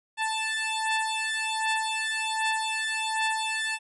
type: beating tone pair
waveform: 15% pulse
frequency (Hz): 880 / 881.3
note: A5 / A5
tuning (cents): 0 / +3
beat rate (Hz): 1.3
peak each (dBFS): -23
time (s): 0.17-3.79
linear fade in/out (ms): 50
effects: resampled to 24000 Hz